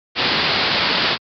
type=low-pass noise; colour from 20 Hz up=white; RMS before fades=-18 dBFS; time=0.15-1.18 s; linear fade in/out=50 ms; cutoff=4900 Hz; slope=96 dB/octave; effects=high-pass 100 Hz 12 dB/octave + MP3 96 kbps